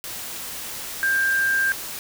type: tone in noise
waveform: sine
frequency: 1589 Hz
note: G6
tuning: 23 cents sharp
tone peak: -18 dBFS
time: 1.03-1.72 s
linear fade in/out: 0 ms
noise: white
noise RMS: -33 dBFS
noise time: 0.04-1.99 s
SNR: +12 dB
effects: none